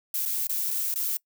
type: noise with dropouts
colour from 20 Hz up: violet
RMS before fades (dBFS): -28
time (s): 0.14-1.17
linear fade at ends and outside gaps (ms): 2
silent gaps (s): 0.254-0.258 / 0.471-0.494 / 0.705-0.709 / 0.941-0.958
effects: noise-tail reverb RT60 0.1 s tail -24 dB re dry